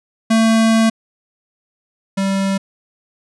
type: tone pair in turn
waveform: square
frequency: 224 / 194.6 Hz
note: A3 / G3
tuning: +31 / -12 cents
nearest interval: major second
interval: 243 cents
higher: first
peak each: -11 / -16 dBFS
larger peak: first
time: 0.3-0.9 / 2.17-2.58 s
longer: first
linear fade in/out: 10 ms
effects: resampled to 24000 Hz